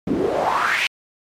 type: noise with band-pass filter sweep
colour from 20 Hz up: pink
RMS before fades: -20 dBFS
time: 0.07-0.87 s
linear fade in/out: 2 ms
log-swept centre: 240 to 2700 Hz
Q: 4.4
effects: MP3 64 kbps